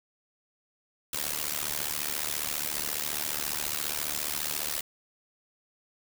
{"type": "noise with amplitude modulation", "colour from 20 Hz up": "white", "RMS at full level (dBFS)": -28, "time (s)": [1.13, 4.81], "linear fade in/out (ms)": 5, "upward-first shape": "sine", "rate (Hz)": 74.6, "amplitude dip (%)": 95, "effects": []}